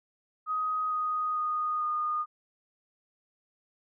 sine tone with pitch steps, 1255 / 1244.9 / 1234.9 / 1224.9 Hz, D#6 / D#6 / D#6 / D#6, +15 / +1 / -13 / -27 cents, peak -27 dBFS, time 0.46-2.26 s, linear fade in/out 50 ms, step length 450 ms, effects none

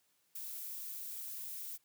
violet noise with ADSR envelope, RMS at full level -41 dBFS, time 0.35-1.78 s, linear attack 7 ms, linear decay 5 ms, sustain -3 dB, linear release 27 ms, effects white hiss -75 dBFS RMS until 1.84 s + high-pass 80 Hz 12 dB/octave

